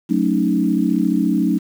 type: chord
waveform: sine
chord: D# half-diminished seventh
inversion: first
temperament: equal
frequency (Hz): 185 / 220 / 277.2 / 311.1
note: F#3 / A3 / C#4 / D#4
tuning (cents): 0 / 0 / 0 / 0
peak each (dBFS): -20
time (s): 0.09-1.59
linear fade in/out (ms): 20
effects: 7-bit